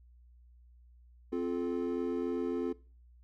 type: chord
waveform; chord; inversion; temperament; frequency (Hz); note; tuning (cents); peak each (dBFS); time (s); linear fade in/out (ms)
triangle; F major; second; equal with one note detuned; 261.6 / 349.2 / 432.4; C4 / F4 / A4; 0 / 0 / -30; -33 / -33 / -35; 1.32-2.73; 10
effects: noise-tail reverb RT60 0.4 s tail -21 dB re dry + added 60 Hz sine -56 dBFS peak until 3.23 s